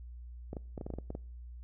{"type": "clicks", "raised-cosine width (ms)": 2, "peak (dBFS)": -26, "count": 10, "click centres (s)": [0.531, 0.568, 0.778, 0.812, 0.865, 0.903, 0.938, 0.986, 1.104, 1.151], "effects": ["noise-tail reverb RT60 0.5 s tail -24 dB re dry", "added 60 Hz sine -44 dBFS peak until 1.63 s"]}